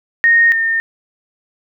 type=tone pair in turn; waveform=sine; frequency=1854 / 1820 Hz; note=A#6 / A#6; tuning=-10 / -42 cents; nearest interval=unison; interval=32 cents; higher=first; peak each=-7 / -13 dBFS; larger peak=first; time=0.24-0.52 / 0.52-0.8 s; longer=neither; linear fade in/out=0 ms; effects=none